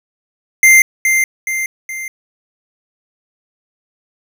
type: tone with echo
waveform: square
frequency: 2092 Hz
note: C7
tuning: 1 cent flat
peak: -5 dBFS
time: 0.63-0.82 s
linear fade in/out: 2 ms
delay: 420 ms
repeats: 3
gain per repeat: -6 dB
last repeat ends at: 2.08 s
effects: none